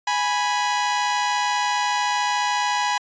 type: tone pair together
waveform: sawtooth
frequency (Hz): 830.6 / 984.6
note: G#5 / B5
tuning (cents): 0 / -6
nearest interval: minor third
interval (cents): 294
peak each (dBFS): -19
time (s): 0.07-2.98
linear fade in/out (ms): 5
effects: resampled to 16000 Hz